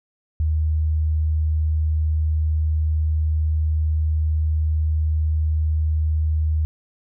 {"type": "tone", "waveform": "sine", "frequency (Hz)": 77.78, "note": "D#2", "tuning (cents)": 0, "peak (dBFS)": -17, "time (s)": [0.4, 6.65], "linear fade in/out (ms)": 0, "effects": []}